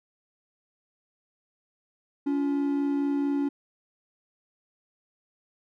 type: tone pair together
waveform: triangle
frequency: 282.6 / 347 Hz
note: C#4 / F4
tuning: +34 / -11 cents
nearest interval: major third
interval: 355 cents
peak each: -22 / -32 dBFS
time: 2.26-3.49 s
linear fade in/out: 10 ms
effects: none